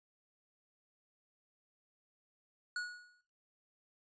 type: tone with exponential decay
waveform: square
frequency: 1457 Hz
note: F#6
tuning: 27 cents flat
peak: -35 dBFS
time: 2.76-3.21 s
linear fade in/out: 2 ms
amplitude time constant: 96 ms
effects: noise-tail reverb RT60 0.5 s tail -17 dB re dry + resampled to 16000 Hz